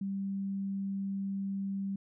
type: tone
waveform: sine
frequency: 196 Hz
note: G3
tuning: in tune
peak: -32 dBFS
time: 0.01-1.96 s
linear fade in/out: 5 ms
effects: none